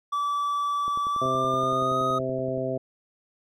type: tone with pitch glide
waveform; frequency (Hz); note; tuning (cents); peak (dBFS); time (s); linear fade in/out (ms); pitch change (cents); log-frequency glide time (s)
triangle; 1155 to 1252.3; D6 to D#6; -29 to +11; -22; 0.12-2.19; 10; +140; 1.1-1.97
type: click train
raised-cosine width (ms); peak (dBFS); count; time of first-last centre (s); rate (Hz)
2; -28; 19; 0.88-2.578; 10.6
type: harmonic tone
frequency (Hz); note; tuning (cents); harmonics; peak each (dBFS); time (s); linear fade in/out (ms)
130.5; C3; -4; 1 / 2 / 3 / 4 / 5; -34 / -33 / -32 / -32 / -30; 1.21-2.78; 10
effects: none